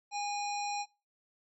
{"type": "harmonic tone with a mistuned harmonic", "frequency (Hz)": 820, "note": "G#5", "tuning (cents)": -22, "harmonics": [1, 3, 5, 7, 9], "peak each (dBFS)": [-34, -41, -45, -44, -48], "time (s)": [0.11, 0.86], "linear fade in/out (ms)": 50, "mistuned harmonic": 7, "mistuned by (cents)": -39, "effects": ["noise-tail reverb RT60 0.3 s tail -23 dB re dry"]}